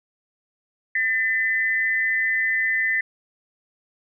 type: tone pair together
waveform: sine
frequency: 1792.5 / 2012 Hz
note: A6 / B6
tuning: +32 / +32 cents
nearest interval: major second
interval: 200 cents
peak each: -22 dBFS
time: 0.95-3.01 s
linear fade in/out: 5 ms
effects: none